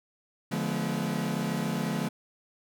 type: chord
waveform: 40% pulse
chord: D diminished seventh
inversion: none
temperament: equal with one note detuned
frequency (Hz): 146.83 / 174.61 / 213.1 / 246.9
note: D3 / F3 / Ab3 / Cb4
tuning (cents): 0 / 0 / +45 / 0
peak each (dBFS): -34 / -32 / -32 / -34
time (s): 0.51-2.09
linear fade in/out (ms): 10
effects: none